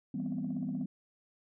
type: chord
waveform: sine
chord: C major seventh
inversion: first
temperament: just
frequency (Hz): 163.52 / 196.22 / 245.3 / 261.6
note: E3 / G3 / B3 / C4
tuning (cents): -14 / +2 / -12 / 0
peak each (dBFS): -39 / -37 / -36 / -38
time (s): 0.14-0.86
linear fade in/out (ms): 5
effects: tanh soft clip ceiling -27 dBFS